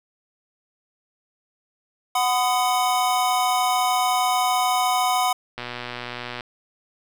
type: chord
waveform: square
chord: B major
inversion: second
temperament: equal with one note detuned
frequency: 740 / 1010.3 / 1244.5 Hz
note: F#5 / B5 / D#6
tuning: 0 / +39 / 0 cents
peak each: -22 / -24 / -28 dBFS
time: 2.15-5.33 s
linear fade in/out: 5 ms
type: click train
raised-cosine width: 0.3 ms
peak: -15 dBFS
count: 102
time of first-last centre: 5.58-6.408 s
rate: 122 Hz
effects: none